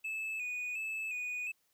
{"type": "tone with vibrato", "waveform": "triangle", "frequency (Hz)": 2541, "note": "D#7", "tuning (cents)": 36, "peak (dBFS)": -34, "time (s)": [0.04, 1.52], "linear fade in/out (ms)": 10, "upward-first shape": "square", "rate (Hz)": 1.4, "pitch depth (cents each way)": 49, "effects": ["white hiss -75 dBFS RMS until 1.73 s"]}